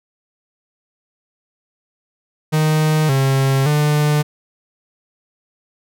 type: tone with pitch steps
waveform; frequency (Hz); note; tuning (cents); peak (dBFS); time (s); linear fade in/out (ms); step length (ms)
45% pulse; 155 / 135.1 / 149.2; D#3 / C#3 / D3; -6 / -44 / +28; -13; 2.52-4.23; 20; 570
effects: none